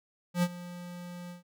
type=tone with ADSR envelope; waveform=square; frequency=176.3 Hz; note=F3; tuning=17 cents sharp; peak=-23 dBFS; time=0.34-1.43 s; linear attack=88 ms; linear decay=49 ms; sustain=-18 dB; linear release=130 ms; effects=none